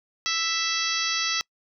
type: harmonic tone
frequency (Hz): 660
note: E5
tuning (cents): +2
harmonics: 2 / 3 / 4 / 5 / 6 / 7 / 8 / 9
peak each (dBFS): -32 / -32 / -32 / -32 / -32 / -32 / -32 / -32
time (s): 0.26-1.41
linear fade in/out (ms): 0
effects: noise-tail reverb RT60 0.1 s tail -26 dB re dry